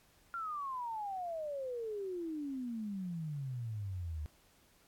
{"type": "exponential sweep", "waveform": "sine", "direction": "down", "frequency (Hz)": [1396.9, 73.42], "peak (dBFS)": -37, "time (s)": [0.34, 4.26], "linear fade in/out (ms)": 0, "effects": ["pink hiss -67 dBFS RMS until 4.87 s", "AAC 64 kbps"]}